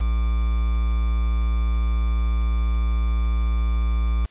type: tone with quantisation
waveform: triangle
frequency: 57 Hz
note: A#1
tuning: 38 cents flat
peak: -16 dBFS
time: 0-4.26 s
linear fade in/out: 10 ms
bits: 6
effects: white hiss -56 dBFS RMS until 4.3 s + resampled to 8000 Hz